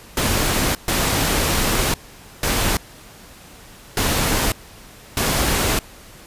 pink noise bursts at uneven times, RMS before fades -19 dBFS, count 5, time 0.17-0.75 / 0.88-1.94 / 2.43-2.77 / 3.97-4.52 / 5.17-5.79 s, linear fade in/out 2 ms, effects pink hiss -43 dBFS RMS until 6.26 s + resampled to 32000 Hz

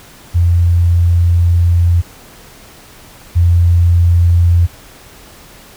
sine tone pair in turn, 86.3 / 86.3 Hz, F2 / F2, -20 / -20 cents, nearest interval unison, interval 0 cents, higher neither, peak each -7 / -6 dBFS, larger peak second, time 0.34-2.02 / 3.35-4.67 s, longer first, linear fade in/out 20 ms, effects pink hiss -39 dBFS RMS until 5.76 s

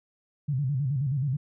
sine tone with vibrato, 136.6 Hz, C#3, 25 cents flat, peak -24 dBFS, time 0.48-1.37 s, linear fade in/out 10 ms, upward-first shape square, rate 9.4 Hz, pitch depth 120 cents each way, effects none

